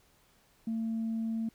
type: tone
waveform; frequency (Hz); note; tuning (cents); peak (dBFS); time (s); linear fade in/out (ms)
sine; 225.1; A3; +40; -29; 0.67-1.49; 5
effects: tanh soft clip ceiling -27 dBFS + pink hiss -66 dBFS RMS until 1.54 s